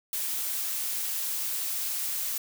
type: noise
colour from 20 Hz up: blue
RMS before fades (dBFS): -31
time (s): 0.13-2.38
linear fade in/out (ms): 2
effects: none